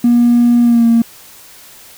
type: tone with pitch glide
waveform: triangle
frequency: 239.2 to 231.2 Hz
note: A#3 to A#3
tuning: +45 to -14 cents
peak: -3 dBFS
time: 0.04-1.02 s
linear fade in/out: 5 ms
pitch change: -59 cents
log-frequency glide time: 0.62-0.86 s
effects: tanh soft clip ceiling -3 dBFS + white hiss -39 dBFS RMS until 1.97 s